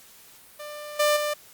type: tone with level steps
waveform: sawtooth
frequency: 595 Hz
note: D5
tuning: 22 cents sharp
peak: -32 / -15 / -21 dBFS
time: 0.59-1.34 s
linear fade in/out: 10 ms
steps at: 0.99 / 1.16 s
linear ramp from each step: 10 ms
effects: white hiss -51 dBFS RMS until 1.53 s + Opus 48 kbps